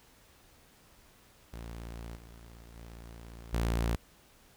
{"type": "tone with level steps", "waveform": "sawtooth", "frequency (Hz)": 57.3, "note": "A#1", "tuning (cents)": -29, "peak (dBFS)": [-37, -46, -42, -24], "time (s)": [1.53, 3.96], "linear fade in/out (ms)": 5, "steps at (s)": [2.16, 2.76, 3.53], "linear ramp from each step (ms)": 2, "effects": ["pink hiss -61 dBFS RMS until 4.56 s"]}